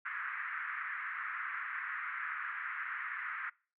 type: band-pass noise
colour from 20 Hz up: white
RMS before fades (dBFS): -40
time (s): 0.05-3.5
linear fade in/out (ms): 10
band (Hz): 1200 to 2000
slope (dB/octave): 48
effects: noise-tail reverb RT60 0.4 s tail -25 dB re dry